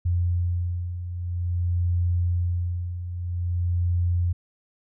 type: beating tone pair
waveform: sine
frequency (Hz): 87.31 / 87.81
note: F2 / F2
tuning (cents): 0 / +10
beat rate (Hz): 0.5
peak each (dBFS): -29 / -23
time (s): 0.05-4.33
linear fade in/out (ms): 10
effects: none

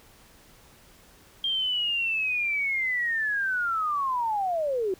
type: linear sweep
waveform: sine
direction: down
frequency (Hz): 3209 to 360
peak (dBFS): -24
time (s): 1.44-4.94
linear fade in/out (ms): 2
effects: pink hiss -55 dBFS RMS until 4.99 s

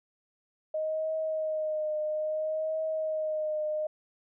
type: tone with vibrato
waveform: sine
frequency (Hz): 622.3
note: D#5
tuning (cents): 0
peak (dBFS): -28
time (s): 0.74-3.87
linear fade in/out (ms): 5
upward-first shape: triangle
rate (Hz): 0.6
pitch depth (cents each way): 35
effects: none

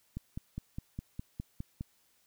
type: click train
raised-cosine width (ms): 5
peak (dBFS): -25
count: 9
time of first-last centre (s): 0.17-1.809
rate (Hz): 4.88
effects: white hiss -70 dBFS RMS until 2.26 s

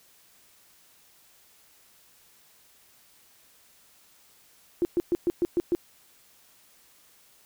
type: tone bursts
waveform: sine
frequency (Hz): 347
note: F4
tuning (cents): -11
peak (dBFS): -20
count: 7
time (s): 4.82-5.75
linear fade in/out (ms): 0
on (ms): 30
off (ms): 120
effects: white hiss -59 dBFS RMS until 7.45 s

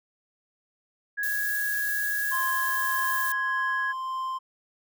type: tone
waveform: sine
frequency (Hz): 1664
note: G#6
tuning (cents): +3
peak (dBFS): -26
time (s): 1.17-3.93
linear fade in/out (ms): 20
type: noise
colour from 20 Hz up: violet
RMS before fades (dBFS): -33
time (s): 1.23-3.32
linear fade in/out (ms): 2
type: tone with tremolo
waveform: triangle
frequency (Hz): 1045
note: C6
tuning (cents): -2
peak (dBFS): -26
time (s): 2.31-4.39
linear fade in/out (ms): 20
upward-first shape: sine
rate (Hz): 1.7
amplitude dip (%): 25
effects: none

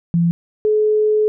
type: tone pair in turn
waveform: sine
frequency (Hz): 170 / 427.1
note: F3 / G#4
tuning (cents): -46 / +48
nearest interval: octave + major third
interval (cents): 1594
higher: second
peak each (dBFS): -12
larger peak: neither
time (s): 0.14-0.31 / 0.65-1.28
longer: second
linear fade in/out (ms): 0
effects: none

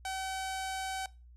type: tone with low-pass filter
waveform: sawtooth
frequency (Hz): 763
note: G5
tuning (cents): -47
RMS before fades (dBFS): -37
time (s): 0.05-1.06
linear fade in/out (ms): 2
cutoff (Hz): 9600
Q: 1.3
effects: noise-tail reverb RT60 0.3 s tail -21 dB re dry + added 60 Hz sine -52 dBFS peak until 1.36 s

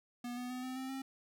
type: tone with pitch steps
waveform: square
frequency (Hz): 242.7 / 247.4 / 252.1 / 257 / 261.9 / 267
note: B3 / B3 / B3 / C4 / C4 / C4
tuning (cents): -30 / +3 / +36 / -31 / +2 / +35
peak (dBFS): -40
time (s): 0.24-1.02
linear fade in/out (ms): 5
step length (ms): 130
effects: none

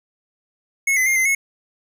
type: tone with pitch steps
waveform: square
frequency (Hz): 2184 / 2033 / 2120 / 2065 / 2185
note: C#7 / B6 / C7 / C7 / C#7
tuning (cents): -26 / +50 / +22 / -23 / -26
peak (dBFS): -16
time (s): 0.87-1.35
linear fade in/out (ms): 5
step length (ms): 96
effects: none

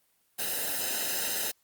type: noise with comb filter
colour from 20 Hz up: white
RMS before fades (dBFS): -31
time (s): 0.38-1.52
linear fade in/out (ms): 20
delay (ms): 0.88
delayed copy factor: -0.8
effects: white hiss -70 dBFS RMS until 1.63 s + Opus 32 kbps

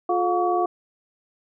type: tone cluster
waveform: sine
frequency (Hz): 353.7 / 430.7 / 715 / 1133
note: F4 / A4 / F5 / C#6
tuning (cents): +22 / -37 / +41 / +37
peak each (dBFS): -23 / -30 / -22 / -27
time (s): 0.09-0.66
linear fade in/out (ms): 5
effects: none

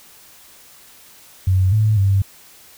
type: tone with pitch steps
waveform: sine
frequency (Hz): 93.6 / 107.7 / 97.9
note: F#2 / A2 / G2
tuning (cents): +20 / -37 / -2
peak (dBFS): -12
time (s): 1.47-2.22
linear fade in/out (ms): 5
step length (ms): 250
effects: white hiss -46 dBFS RMS until 2.77 s

